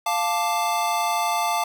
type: chord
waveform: square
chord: D minor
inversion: first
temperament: equal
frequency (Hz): 698.5 / 880 / 1174.7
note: F5 / A5 / D6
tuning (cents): 0 / 0 / 0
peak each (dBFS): -26 / -25 / -28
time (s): 0.06-1.64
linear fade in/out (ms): 5
effects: none